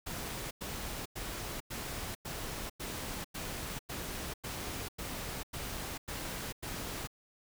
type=noise bursts; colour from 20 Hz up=pink; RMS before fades=-40 dBFS; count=13; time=0.06-7.074 s; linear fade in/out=10 ms; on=450 ms; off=97 ms; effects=none